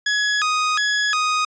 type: tone with vibrato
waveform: sawtooth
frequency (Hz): 1448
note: F#6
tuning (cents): -38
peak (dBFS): -14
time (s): 0.06-1.45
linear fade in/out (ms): 5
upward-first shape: square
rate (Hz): 1.4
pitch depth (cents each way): 260
effects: resampled to 16000 Hz